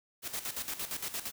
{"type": "noise with tremolo", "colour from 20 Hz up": "white", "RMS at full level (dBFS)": -36, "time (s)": [0.22, 1.32], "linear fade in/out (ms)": 50, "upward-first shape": "square", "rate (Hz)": 8.7, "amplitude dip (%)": 70, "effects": []}